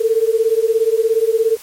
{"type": "beating tone pair", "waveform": "sine", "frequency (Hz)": [440, 457], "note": ["A4", "A#4"], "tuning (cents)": [0, -34], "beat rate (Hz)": 17, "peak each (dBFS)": -15, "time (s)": [0, 1.57], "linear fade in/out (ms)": 10, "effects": ["white hiss -39 dBFS RMS until 1.62 s", "MP3 64 kbps"]}